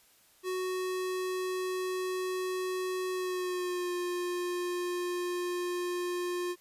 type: tone with pitch glide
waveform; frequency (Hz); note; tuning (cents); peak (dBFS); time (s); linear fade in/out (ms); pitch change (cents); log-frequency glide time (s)
square; 370 to 355.1; F#4 to F4; 0 to +29; -32; 0.43-6.56; 50; -71; 3.12-3.93
effects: white hiss -63 dBFS RMS until 6.6 s + resampled to 32000 Hz